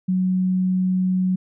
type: tone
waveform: sine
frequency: 185 Hz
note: F#3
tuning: in tune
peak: -17 dBFS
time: 0.08-1.36 s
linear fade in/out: 10 ms
effects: none